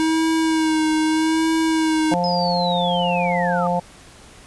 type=tone with vibrato; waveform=square; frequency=317.4 Hz; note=D#4; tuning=35 cents sharp; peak=-17 dBFS; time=0-2.14 s; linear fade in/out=0 ms; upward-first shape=sine; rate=0.81 Hz; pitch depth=29 cents each way
type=harmonic tone; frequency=176.1 Hz; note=F3; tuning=15 cents sharp; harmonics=1 / 3 / 4 / 5; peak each=-23 / -23 / -23 / -23 dBFS; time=2.11-3.8 s; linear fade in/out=10 ms
type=linear sweep; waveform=sine; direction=down; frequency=5140 to 1174.7 Hz; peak=-25 dBFS; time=2.24-3.67 s; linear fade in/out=0 ms
effects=pink hiss -45 dBFS RMS until 4.46 s + resampled to 24000 Hz